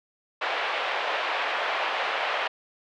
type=band-pass noise; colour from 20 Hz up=pink; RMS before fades=-28 dBFS; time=0.41-2.48 s; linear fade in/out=10 ms; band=570 to 3200 Hz; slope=24 dB/octave; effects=none